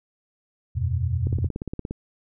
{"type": "chord", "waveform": "sine", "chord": "E suspended second", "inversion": "none", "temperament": "equal", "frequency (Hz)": [82.41, 92.5, 123.47], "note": ["E2", "F#2", "B2"], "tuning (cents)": [0, 0, 0], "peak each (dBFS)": -26, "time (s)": [0.75, 1.49], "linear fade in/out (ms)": 20}
{"type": "click train", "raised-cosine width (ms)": 3, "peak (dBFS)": -17, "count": 12, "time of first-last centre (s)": [1.27, 1.91], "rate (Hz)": 17.2}
{"effects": []}